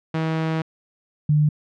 sawtooth / sine tone pair in turn, 160.3 / 150.11 Hz, E3 / D3, -48 / +38 cents, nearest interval minor second, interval 114 cents, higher first, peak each -17 / -14 dBFS, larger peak second, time 0.14-0.62 / 1.29-1.49 s, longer first, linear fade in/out 5 ms, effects low-pass 3000 Hz 12 dB/octave

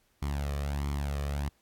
sawtooth tone with flanger, 71.2 Hz, C#2, 47 cents sharp, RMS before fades -32 dBFS, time 0.22-1.49 s, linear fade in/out 5 ms, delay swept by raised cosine 0.91 to 1.68 ms, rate 1.5 Hz, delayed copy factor +0.65, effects pink hiss -70 dBFS RMS until 1.61 s + AAC 64 kbps

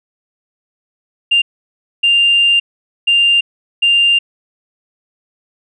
sine tone bursts at uneven times, 2794 Hz, F7, in tune, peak -7 dBFS, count 4, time 1.31-1.42 / 2.03-2.6 / 3.07-3.41 / 3.82-4.19 s, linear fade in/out 10 ms, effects tanh soft clip ceiling -3 dBFS

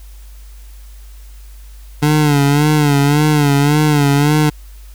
25% pulse tone with vibrato, 146.5 Hz, D3, 4 cents flat, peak -6 dBFS, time 2.02-4.5 s, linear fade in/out 10 ms, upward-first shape sine, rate 1.8 Hz, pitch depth 72 cents each way, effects added 50 Hz sine -33 dBFS peak until 4.94 s + white hiss -48 dBFS RMS until 4.94 s

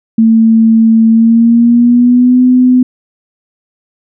sine tone with pitch glide, 224.5 to 252 Hz, A3 to B3, +35 to +35 cents, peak -3 dBFS, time 0.18-2.83 s, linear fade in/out 5 ms, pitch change +200 cents, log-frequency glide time 1.09-2.42 s, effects none

